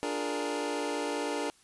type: chord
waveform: 25% pulse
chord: Bb dominant seventh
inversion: first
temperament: equal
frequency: 293.7 / 349.2 / 415.3 / 466.2 Hz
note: D4 / F4 / Ab4 / Bb4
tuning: 0 / 0 / 0 / 0 cents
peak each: -31 / -37 / -33 / -32 dBFS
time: 0.03-1.5 s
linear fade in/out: 0 ms
effects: white hiss -62 dBFS RMS until 1.63 s + resampled to 24000 Hz